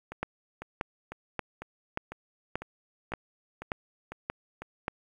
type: two click trains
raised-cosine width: 0.5 ms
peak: -15 / -24 dBFS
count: 9 / 10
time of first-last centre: 0.23-4.881 / 0.12-4.62 s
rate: 1.72 / 2 Hz
effects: 9-bit